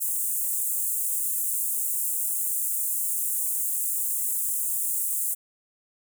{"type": "high-pass noise", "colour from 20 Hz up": "pink", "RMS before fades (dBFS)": -27, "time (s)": [0, 5.35], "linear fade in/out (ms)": 20, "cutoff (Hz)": 7800, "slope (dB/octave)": 48, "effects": []}